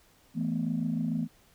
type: chord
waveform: sine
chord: E suspended fourth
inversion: none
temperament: equal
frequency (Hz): 164.81 / 220 / 246.9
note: E3 / A3 / B3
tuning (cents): 0 / 0 / 0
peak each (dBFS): -31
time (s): 0.34-1.28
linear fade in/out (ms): 50
effects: tanh soft clip ceiling -20 dBFS + pink hiss -62 dBFS RMS until 1.54 s